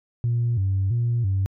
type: tone with vibrato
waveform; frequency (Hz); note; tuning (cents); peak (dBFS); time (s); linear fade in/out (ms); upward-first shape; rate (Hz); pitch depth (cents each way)
sine; 106.9; A2; -49; -18; 0.24-1.46; 0; square; 1.5; 180
effects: tanh soft clip ceiling -16 dBFS